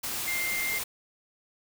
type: tone in noise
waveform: sine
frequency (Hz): 2100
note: C7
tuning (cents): +6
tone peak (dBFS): -29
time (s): 0.27-0.79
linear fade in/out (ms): 10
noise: white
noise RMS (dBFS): -33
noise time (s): 0.03-0.84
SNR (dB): +1
effects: none